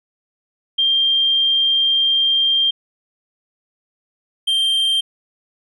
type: tone pair in turn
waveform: sine / triangle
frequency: 3185 / 3163 Hz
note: G7 / G7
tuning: +27 / +15 cents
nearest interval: unison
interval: 12 cents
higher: first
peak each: -13 dBFS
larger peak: neither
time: 0.78-2.71 / 4.47-5.01 s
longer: first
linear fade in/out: 10 ms
effects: none